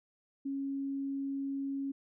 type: tone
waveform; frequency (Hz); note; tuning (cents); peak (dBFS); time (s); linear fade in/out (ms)
sine; 275; C#4; -14; -33; 0.45-1.92; 10
effects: none